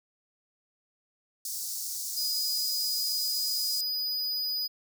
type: high-pass noise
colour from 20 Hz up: pink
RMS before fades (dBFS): -35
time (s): 1.45-3.81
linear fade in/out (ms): 2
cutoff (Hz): 4700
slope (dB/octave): 48
type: tone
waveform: square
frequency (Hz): 4954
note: D#8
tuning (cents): -8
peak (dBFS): -29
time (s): 2.16-4.68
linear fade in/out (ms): 20
effects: none